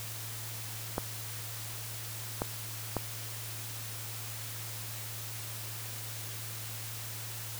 clicks, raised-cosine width 1 ms, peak -16 dBFS, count 3, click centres 0.981 / 2.419 / 2.967 s, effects added 111 Hz sine -43 dBFS peak until 7.59 s + white hiss -42 dBFS RMS until 7.59 s

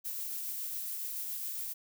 violet noise with tremolo, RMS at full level -37 dBFS, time 0.04-1.74 s, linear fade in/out 20 ms, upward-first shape triangle, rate 7.2 Hz, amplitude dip 25%, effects none

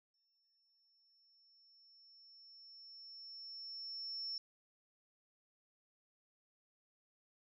sine tone with exponential growth, 5400 Hz, E8, 41 cents sharp, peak -39 dBFS, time 0.14-4.38 s, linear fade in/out 2 ms, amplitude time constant 920 ms, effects none

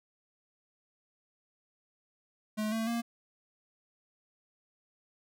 square tone with pitch steps, 214.4 / 223.9 / 233.8 Hz, A3 / A3 / A#3, -45 / +30 / +5 cents, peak -31 dBFS, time 2.57-3.02 s, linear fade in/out 20 ms, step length 150 ms, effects none

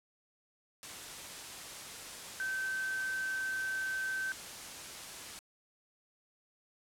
sine tone in noise, 1544 Hz, G6, 27 cents flat, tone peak -33 dBFS, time 2.4-4.32 s, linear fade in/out 0 ms, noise white, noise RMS -45 dBFS, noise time 0.83-5.39 s, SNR +9 dB, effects low-pass 10000 Hz 12 dB/octave

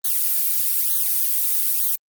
violet noise with flanger, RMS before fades -20 dBFS, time 0.04-1.96 s, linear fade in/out 10 ms, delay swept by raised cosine 0.38 to 2.38 ms, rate 1.1 Hz, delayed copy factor -0.9, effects Opus 32 kbps

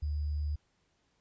sine tone with sample-and-hold, 74.3 Hz, D2, 21 cents sharp, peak -30 dBFS, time 0.02-0.56 s, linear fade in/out 10 ms, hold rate 4900 Hz, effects pink hiss -74 dBFS RMS until 1.2 s + resampled to 16000 Hz

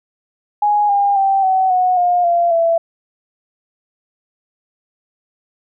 sine tone with pitch steps, 830.6 / 805.1 / 780.4 / 756.4 / 733.2 / 710.7 / 688.8 / 667.7 Hz, G#5 / G5 / G5 / F#5 / F#5 / F5 / F5 / E5, 0 / +46 / -8 / +38 / -16 / +30 / -24 / +22 cents, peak -11 dBFS, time 0.62-2.78 s, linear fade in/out 5 ms, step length 270 ms, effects none

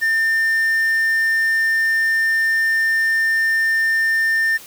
triangle tone, 1800 Hz, A6, 39 cents sharp, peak -13 dBFS, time 0.01-4.58 s, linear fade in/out 20 ms, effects white hiss -40 dBFS RMS until 4.66 s

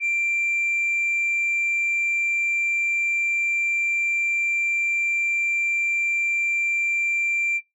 sine tone, 2361 Hz, D7, 9 cents sharp, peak -18 dBFS, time 0-7.61 s, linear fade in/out 50 ms, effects noise-tail reverb RT60 0.2 s tail -24 dB re dry + tanh soft clip ceiling -18 dBFS

